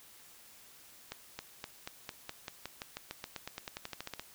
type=accelerating click train; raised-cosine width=0.2 ms; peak=-22 dBFS; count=23; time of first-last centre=1.12-4.196 s; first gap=270 ms; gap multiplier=0.93; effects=white hiss -57 dBFS RMS until 4.34 s